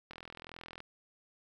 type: click train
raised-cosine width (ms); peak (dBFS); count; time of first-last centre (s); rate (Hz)
0.3; -30; 30; 0.11-0.804; 41.8
effects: 11-bit